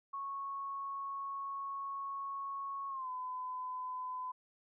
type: tone with pitch glide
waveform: sine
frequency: 1103 to 1011.5 Hz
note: C#6 to B5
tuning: -9 to +41 cents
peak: -38 dBFS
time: 0.13-4.32 s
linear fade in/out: 10 ms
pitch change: -150 cents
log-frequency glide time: 2.89-3.09 s
effects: none